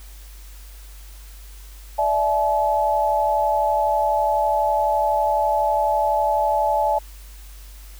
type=chord; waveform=sine; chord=D suspended second; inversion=none; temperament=equal with one note detuned; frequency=587.3 / 659.3 / 857.4 Hz; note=D5 / E5 / A5; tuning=0 / 0 / -45 cents; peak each=-23 / -23 / -19 dBFS; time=1.98-6.99 s; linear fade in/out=10 ms; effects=added 49 Hz sine -38 dBFS peak until 7.99 s + white hiss -48 dBFS RMS until 7.99 s